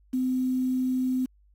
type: tone with quantisation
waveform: sine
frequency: 256.2 Hz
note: C4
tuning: 36 cents flat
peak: -23 dBFS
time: 0.13-1.26 s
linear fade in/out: 10 ms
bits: 8
effects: added 50 Hz sine -57 dBFS peak until 1.54 s + AAC 64 kbps